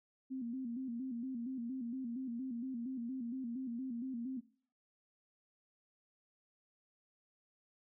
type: tone with vibrato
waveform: sine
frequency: 247.8 Hz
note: B3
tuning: 6 cents sharp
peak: -38 dBFS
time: 0.3-4.41 s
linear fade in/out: 20 ms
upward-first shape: square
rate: 4.3 Hz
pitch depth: 100 cents each way
effects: noise-tail reverb RT60 0.5 s tail -20 dB re dry